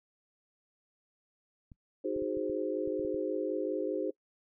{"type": "clicks", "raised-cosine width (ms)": 5, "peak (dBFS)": -38, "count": 9, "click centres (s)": [1.718, 2.164, 2.222, 2.371, 2.498, 2.876, 2.996, 3.049, 3.145]}
{"type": "chord", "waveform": "sine", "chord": "Ab dominant seventh", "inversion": "second", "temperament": "equal", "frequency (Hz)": [311.1, 370, 415.3, 523.3], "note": ["Eb4", "Gb4", "Ab4", "C5"], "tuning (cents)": [0, 0, 0, 0], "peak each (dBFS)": -36, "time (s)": [2.04, 4.11], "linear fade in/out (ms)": 10}
{"effects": ["noise-tail reverb RT60 0.1 s tail -24 dB re dry"]}